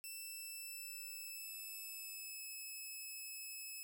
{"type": "tone with pitch glide", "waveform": "5% pulse", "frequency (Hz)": [2663, 2589], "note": ["E7", "E7"], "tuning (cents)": [17, -32], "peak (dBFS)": -38, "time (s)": [0.04, 3.83], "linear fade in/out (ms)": 0, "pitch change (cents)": -49, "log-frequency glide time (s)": [0.14, 2.46], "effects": []}